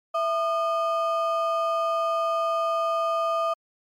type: ring-modulated tone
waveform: triangle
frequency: 940 Hz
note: A#5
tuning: 14 cents sharp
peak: -17 dBFS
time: 0.14-3.54 s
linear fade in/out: 10 ms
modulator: 278 Hz
effects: MP3 96 kbps